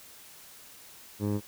15% pulse tone with low-pass filter, 103.1 Hz, G#2, 12 cents flat, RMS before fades -29 dBFS, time 1.19-1.41 s, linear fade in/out 50 ms, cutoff 610 Hz, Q 0.73, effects white hiss -51 dBFS RMS until 1.47 s

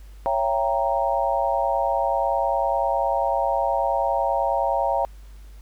sine chord, C# diminished seventh, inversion none, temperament equal with one note detuned, 554.4 / 673.9 / 784 / 932.3 Hz, C#5 / E5 / G5 / Bb5, 0 / +38 / 0 / 0 cents, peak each -25 dBFS, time 0.26-5.05 s, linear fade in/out 0 ms, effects added 50 Hz sine -40 dBFS peak until 5.61 s + pink hiss -57 dBFS RMS until 5.61 s

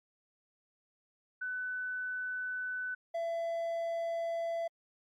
sine / triangle tone pair in turn, 1500 / 670.3 Hz, F#6 / E5, +23 / +29 cents, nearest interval octave + major second, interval 1394 cents, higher first, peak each -34 / -30 dBFS, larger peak second, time 1.41-2.95 / 3.14-4.68 s, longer neither, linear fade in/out 10 ms, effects MP3 64 kbps

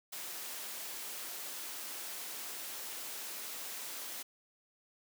white high-pass noise, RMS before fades -43 dBFS, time 0.12-4.23 s, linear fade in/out 10 ms, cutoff 270 Hz, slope 12 dB/octave, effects none

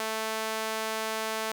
sawtooth tone with high-pass filter, 220 Hz, A3, in tune, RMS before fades -32 dBFS, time 0-1.52 s, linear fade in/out 2 ms, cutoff 620 Hz, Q 0.77, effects none

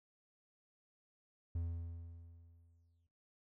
triangle tone with exponential decay, 84.3 Hz, E2, 39 cents sharp, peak -33 dBFS, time 1.55-3.07 s, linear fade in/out 5 ms, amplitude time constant 330 ms, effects noise-tail reverb RT60 0.6 s tail -21 dB re dry

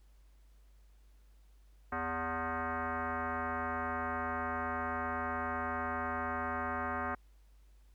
sine tone with frequency modulation, 247.9 Hz, B3, 7 cents sharp, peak -33 dBFS, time 1.92-7.15 s, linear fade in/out 5 ms, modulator 328 Hz, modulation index 4.5, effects added 50 Hz sine -58 dBFS peak until 7.94 s + pink hiss -74 dBFS RMS until 7.94 s

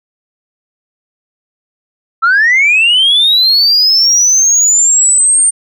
sine linear sweep, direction up, 1301 to 8830 Hz, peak -4 dBFS, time 2.22-5.51 s, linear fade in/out 20 ms, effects tanh soft clip ceiling -3 dBFS

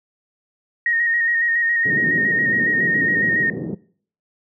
sine tone with vibrato, 1864.7 Hz, A#6, in tune, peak -16 dBFS, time 0.86-3.5 s, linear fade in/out 2 ms, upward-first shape square, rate 7.2 Hz, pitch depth 23 cents each way
pink band-pass noise, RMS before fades -27 dBFS, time 1.85-3.75 s, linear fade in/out 10 ms, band 150 to 420 Hz, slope 24 dB/octave
effects noise-tail reverb RT60 0.5 s tail -20 dB re dry

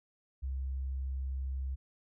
sine tone, 66.3 Hz, C2, 23 cents sharp, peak -33 dBFS, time 0.42-1.76 s, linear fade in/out 20 ms, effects none

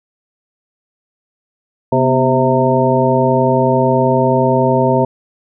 harmonic tone with a mistuned harmonic, 130.81 Hz, C3, in tune, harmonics 1 / 2 / 3 / 4 / 5 / 7, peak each -17 / -17 / -17 / -17 / -17 / -17 dBFS, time 1.92-5.05 s, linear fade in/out 5 ms, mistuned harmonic 2, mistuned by -82 cents, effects none

